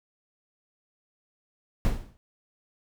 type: noise with exponential decay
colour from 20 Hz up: brown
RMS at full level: -20 dBFS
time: 1.85-2.17 s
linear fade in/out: 0 ms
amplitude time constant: 69 ms
effects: none